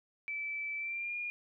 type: tone with pitch glide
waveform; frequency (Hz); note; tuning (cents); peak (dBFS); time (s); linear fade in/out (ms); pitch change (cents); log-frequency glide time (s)
sine; 2316 to 2424; D7 to D#7; -25 to -46; -35; 0.28-1.3; 0; +79; 0.77-1.16
effects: none